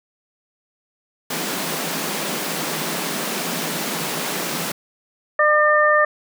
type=high-pass noise; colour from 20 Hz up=pink; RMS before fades=-25 dBFS; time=1.3-4.72 s; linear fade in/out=5 ms; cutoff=150 Hz; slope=96 dB/octave
type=harmonic tone; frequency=602 Hz; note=D5; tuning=43 cents sharp; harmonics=1 / 2 / 3; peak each=-17 / -17 / -17 dBFS; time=5.39-6.05 s; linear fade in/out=5 ms
effects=none

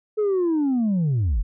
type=linear sweep; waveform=sine; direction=down; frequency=434.6 to 36.71 Hz; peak=-16 dBFS; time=0.17-1.43 s; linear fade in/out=20 ms; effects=tanh soft clip ceiling -17 dBFS

